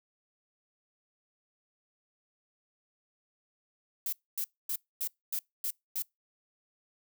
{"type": "noise bursts", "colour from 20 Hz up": "violet", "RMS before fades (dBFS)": -33, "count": 7, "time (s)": [4.06, 6.022], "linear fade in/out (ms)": 2, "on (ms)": 66, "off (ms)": 250, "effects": ["noise-tail reverb RT60 0.2 s tail -26 dB re dry"]}